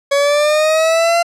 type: linear sweep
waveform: 40% pulse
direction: up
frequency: 558 to 689 Hz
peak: -10 dBFS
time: 0.11-1.23 s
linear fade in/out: 10 ms
effects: low-pass 9000 Hz 12 dB/octave